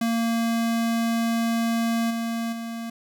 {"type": "tone with level steps", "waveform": "square", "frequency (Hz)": 230, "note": "A#3", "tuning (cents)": -23, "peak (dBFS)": [-22, -26, -31], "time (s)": [0.01, 2.9], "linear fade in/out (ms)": 5, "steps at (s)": [2.1, 2.52], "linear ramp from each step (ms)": 10, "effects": []}